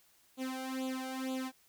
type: tone with flanger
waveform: sawtooth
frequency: 260.9 Hz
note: C4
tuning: 5 cents flat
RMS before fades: -38 dBFS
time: 0.37-1.52 s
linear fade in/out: 50 ms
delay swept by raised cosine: 0.27 to 1.37 ms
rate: 2.1 Hz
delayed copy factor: +0.95
effects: white hiss -67 dBFS RMS until 1.68 s